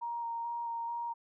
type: tone with vibrato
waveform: sine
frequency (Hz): 935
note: A#5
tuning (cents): +5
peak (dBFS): -34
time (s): 0.01-1.14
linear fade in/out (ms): 20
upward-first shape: square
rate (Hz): 2.3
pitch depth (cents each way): 11
effects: none